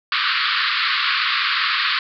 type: band-pass noise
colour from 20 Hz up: pink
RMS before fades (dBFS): -20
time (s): 0.12-1.99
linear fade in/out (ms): 2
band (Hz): 1100 to 4700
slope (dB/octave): 96
effects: none